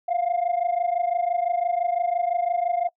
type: tone pair together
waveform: sine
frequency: 690.1 / 716 Hz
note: F5 / F5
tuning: -21 / +43 cents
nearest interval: minor second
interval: 64 cents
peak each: -22 / -23 dBFS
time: 0.08-2.89 s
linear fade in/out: 10 ms
effects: noise-tail reverb RT60 0.1 s tail -25 dB re dry + tanh soft clip ceiling -17 dBFS